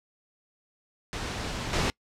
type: noise with level steps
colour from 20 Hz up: pink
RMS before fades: -33 / -26 dBFS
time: 1.13-1.9 s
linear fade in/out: 0 ms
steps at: 1.73 s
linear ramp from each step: 2 ms
effects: noise-tail reverb RT60 0.1 s tail -26 dB re dry + low-pass 6000 Hz 12 dB/octave